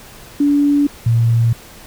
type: tone pair in turn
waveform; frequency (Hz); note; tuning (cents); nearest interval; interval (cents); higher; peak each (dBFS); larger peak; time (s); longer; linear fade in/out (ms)
sine; 287.7 / 116; D4 / A#2; -36 / -8; octave + major third; 1572; first; -10; neither; 0.4-0.87 / 1.06-1.53; neither; 5
effects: pink hiss -39 dBFS RMS until 1.86 s